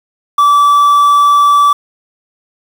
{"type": "tone with quantisation", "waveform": "triangle", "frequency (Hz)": 1157, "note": "D6", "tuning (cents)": -26, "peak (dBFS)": -3, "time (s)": [0.38, 1.73], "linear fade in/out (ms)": 5, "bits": 5, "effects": []}